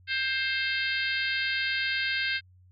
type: harmonic tone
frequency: 528 Hz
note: C5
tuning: 16 cents sharp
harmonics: 3 / 4 / 5 / 6 / 7 / 8 / 9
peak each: -30 / -32 / -34 / -36 / -37 / -38 / -39 dBFS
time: 0.07-2.41 s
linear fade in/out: 50 ms
effects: added 91 Hz sine -54 dBFS peak until 2.71 s